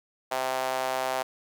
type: tone with high-pass filter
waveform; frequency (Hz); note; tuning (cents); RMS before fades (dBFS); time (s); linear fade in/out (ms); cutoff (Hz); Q
sawtooth; 130.2; C3; -8; -29; 0.31-1.23; 10; 700; 2.7
effects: none